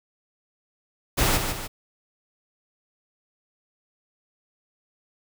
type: noise with echo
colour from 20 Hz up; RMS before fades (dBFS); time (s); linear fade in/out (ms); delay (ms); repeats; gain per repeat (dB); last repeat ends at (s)
pink; -21; 1.17-1.38; 20; 150; 2; -6; 1.68
effects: none